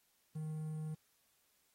triangle tone with quantisation, 155.56 Hz, D#3, in tune, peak -37 dBFS, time 0.35-0.95 s, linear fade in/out 10 ms, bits 11, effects white hiss -75 dBFS RMS until 1.74 s + AAC 48 kbps

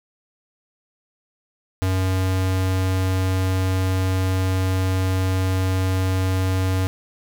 square tone, 93.8 Hz, F#2, 24 cents sharp, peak -19 dBFS, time 1.82-6.87 s, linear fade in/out 0 ms, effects none

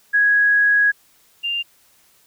sine tone pair in turn, 1661.2 / 2794 Hz, G#6 / F7, 0 / 0 cents, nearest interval major sixth, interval 900 cents, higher second, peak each -12 / -20 dBFS, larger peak first, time 0.13-0.92 / 1.43-1.63 s, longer first, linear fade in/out 20 ms, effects white hiss -56 dBFS RMS until 2.26 s

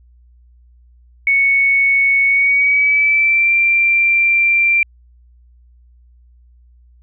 sine tone with pitch glide, 2217 to 2362 Hz, C#7 to D7, 0 to +9 cents, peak -10 dBFS, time 1.27-4.83 s, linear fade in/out 2 ms, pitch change +109 cents, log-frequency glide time 2.26-3.53 s, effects added 60 Hz sine -45 dBFS peak until 7.02 s

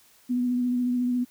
sine tone with vibrato, 246.9 Hz, B3, in tune, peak -22 dBFS, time 0.29-1.25 s, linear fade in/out 20 ms, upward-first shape triangle, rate 14 Hz, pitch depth 26 cents each way, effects white hiss -58 dBFS RMS until 1.3 s

